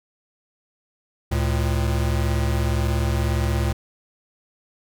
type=tone pair together; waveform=square; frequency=71.12 / 112.9 Hz; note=C#2 / A2; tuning=+45 / +45 cents; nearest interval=minor sixth; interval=800 cents; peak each=-22 / -24 dBFS; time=1.31-3.73 s; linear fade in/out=10 ms; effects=none